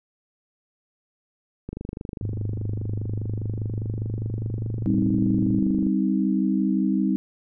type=click train; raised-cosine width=3 ms; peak=-19 dBFS; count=105; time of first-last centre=1.69-5.867 s; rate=24.9 Hz
type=tone with pitch glide; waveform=sine; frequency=103.83 to 113.88 Hz; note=G#2 to A#2; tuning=0 to -40 cents; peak=-26 dBFS; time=2.22-5.6 s; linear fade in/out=10 ms; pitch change=+160 cents; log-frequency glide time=2.9-5.44 s
type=chord; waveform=sine; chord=C minor; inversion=second; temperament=just; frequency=196.22 / 261.6 / 314 Hz; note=G3 / C4 / Eb4; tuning=+2 / 0 / +16 cents; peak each=-22 / -25 / -25 dBFS; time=4.86-7.16 s; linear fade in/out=0 ms
effects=none